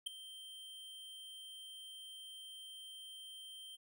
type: tone with ADSR envelope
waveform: square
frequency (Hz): 3136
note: G7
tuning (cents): 0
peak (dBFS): -34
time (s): 0.06-3.77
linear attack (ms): 11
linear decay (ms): 5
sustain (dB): -16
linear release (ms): 24
effects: none